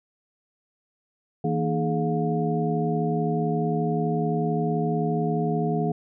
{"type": "tone cluster", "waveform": "sine", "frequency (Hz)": [161.7, 233.2, 308.6, 421.2, 712], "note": ["E3", "A#3", "D#4", "G#4", "F5"], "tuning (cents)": [-33, 1, -14, 24, 33], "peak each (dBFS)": [-25, -29, -33, -28, -30], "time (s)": [1.44, 5.92], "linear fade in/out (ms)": 5, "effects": []}